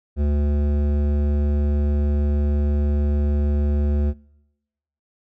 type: tone with hard clipping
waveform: sine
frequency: 72.8 Hz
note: D2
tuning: 15 cents flat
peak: -19 dBFS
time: 0.16-4.14 s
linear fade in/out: 50 ms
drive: 13 dB
effects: noise-tail reverb RT60 1.0 s tail -26 dB re dry